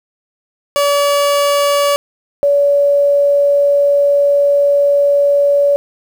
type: tone pair in turn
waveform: 30% pulse / sine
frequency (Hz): 572 / 569.5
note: D5 / C#5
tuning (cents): -46 / +47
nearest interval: unison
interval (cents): 7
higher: first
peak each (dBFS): -8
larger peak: neither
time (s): 0.76-1.96 / 2.43-5.76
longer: second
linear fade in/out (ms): 0
effects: 7-bit